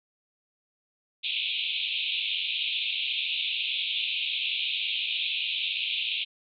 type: band-pass noise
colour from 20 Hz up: white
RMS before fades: -30 dBFS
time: 1.23-6.25 s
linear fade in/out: 20 ms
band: 2400 to 3800 Hz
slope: 96 dB/octave
effects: none